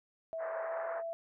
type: tone with pitch glide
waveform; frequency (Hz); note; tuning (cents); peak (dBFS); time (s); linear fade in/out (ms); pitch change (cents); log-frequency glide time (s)
sine; 653 to 666; E5 to E5; -17 to +18; -36; 0.33-1.13; 0; +35; 0.56-0.96
type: band-pass noise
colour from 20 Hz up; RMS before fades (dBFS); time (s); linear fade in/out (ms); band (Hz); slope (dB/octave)
pink; -43; 0.38-1.03; 50; 480 to 1800; 48
effects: none